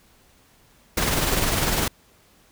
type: noise with tremolo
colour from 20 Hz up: pink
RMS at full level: -20 dBFS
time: 0.97-1.88 s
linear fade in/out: 5 ms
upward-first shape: triangle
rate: 20 Hz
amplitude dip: 50%
effects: pink hiss -57 dBFS RMS until 2.51 s